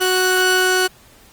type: tone pair together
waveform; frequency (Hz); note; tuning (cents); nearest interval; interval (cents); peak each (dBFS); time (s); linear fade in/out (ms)
sawtooth; 370 / 1479; F#4 / F#6; 0 / -1; 2 octaves; 2399; -13; 0-0.88; 20
effects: pink hiss -48 dBFS RMS until 1.32 s + Opus 24 kbps